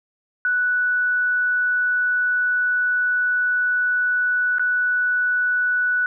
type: tone with dropouts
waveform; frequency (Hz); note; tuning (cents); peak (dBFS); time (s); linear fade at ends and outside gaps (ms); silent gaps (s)
sine; 1480; F#6; 0; -17; 0.45-6.06; 1; 4.584-4.595
effects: none